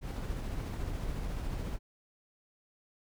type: noise with tremolo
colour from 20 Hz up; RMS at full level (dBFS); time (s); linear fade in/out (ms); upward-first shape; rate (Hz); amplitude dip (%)
brown; -35; 0.01-1.79; 50; sine; 14; 25
effects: none